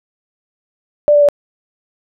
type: tone with pitch steps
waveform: sine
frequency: 590 / 583.9 / 577.9 Hz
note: D5 / D5 / D5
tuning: +8 / -10 / -28 cents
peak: -6 dBFS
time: 1.08-1.287 s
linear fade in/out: 0 ms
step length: 69 ms
effects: none